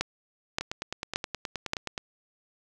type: two click trains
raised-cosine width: 0.2 ms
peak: -15 / -9 dBFS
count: 14 / 4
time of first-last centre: 0.61-1.978 / 0.01-1.734 s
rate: 9.5 / 1.74 Hz
effects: none